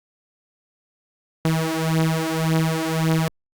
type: beating tone pair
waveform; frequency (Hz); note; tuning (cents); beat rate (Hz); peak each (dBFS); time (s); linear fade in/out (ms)
sawtooth; 160 / 161.8; D#3 / E3; +49 / -32; 1.8; -18; 1.45-3.28; 0
effects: Opus 48 kbps